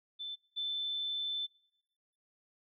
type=tone pair in turn; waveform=sine; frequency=3528 / 3528 Hz; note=A7 / A7; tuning=+4 / +4 cents; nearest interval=unison; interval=0 cents; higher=neither; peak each=-38 / -33 dBFS; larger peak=second; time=0.19-0.36 / 0.56-1.47 s; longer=second; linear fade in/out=20 ms; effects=noise-tail reverb RT60 1.0 s tail -23 dB re dry